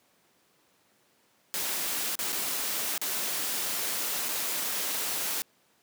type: noise with dropouts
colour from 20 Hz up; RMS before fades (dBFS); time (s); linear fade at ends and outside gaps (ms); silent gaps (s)
white; -31; 1.54-5.42; 0; 2.154-2.19 / 2.322-2.327 / 2.979-3.015 / 4.285-4.289
effects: pink hiss -66 dBFS RMS until 5.82 s + high-pass 200 Hz 12 dB/octave